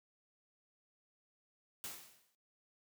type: noise with exponential decay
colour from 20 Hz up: white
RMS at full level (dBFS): -42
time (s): 1.84-2.35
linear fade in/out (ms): 0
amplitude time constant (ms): 110
effects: noise-tail reverb RT60 0.1 s tail -17 dB re dry + high-pass 100 Hz 12 dB/octave